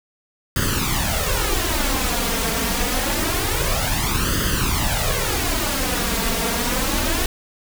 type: noise with flanger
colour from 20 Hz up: pink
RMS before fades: -21 dBFS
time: 0.56-7.26 s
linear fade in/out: 2 ms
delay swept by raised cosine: 0.62 to 4.42 ms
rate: 0.26 Hz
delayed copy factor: +0.75
effects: none